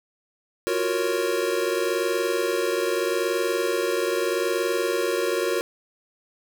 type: chord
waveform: square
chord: Gb major seventh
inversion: third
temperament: equal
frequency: 349.2 / 370 / 466.2 / 554.4 Hz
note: F4 / Gb4 / Bb4 / Db5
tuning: 0 / 0 / 0 / 0 cents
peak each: -30 / -28 / -27 / -30 dBFS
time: 0.67-5.61 s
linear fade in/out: 0 ms
effects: none